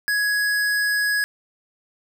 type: tone with hard clipping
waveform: sine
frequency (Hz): 1671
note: G#6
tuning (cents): +10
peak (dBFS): -20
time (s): 0.08-1.24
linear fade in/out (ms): 0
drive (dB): 18
effects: none